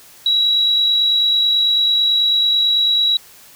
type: tone with amplitude modulation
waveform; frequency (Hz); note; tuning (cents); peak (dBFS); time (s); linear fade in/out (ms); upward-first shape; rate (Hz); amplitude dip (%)
sine; 3888; B7; -28; -11; 0.26-3.17; 2; sine; 49.1; 25
effects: white hiss -44 dBFS RMS until 3.55 s